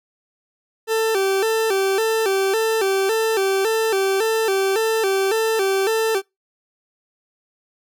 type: tone with vibrato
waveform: 40% pulse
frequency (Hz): 415.3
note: G#4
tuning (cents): 0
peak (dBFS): -16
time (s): 0.87-6.22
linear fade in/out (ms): 50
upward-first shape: square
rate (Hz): 1.8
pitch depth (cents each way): 120
effects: noise-tail reverb RT60 0.2 s tail -25 dB re dry